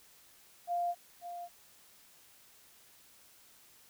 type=tone with echo; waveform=sine; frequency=698.5 Hz; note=F5; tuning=in tune; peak=-30 dBFS; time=0.67-0.95 s; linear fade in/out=50 ms; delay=540 ms; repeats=1; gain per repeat=-10 dB; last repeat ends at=1.49 s; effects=white hiss -61 dBFS RMS until 3.89 s